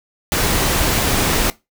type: noise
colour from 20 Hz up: pink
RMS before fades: -17 dBFS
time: 0.32-1.5 s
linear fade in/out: 0 ms
effects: noise-tail reverb RT60 0.2 s tail -19 dB re dry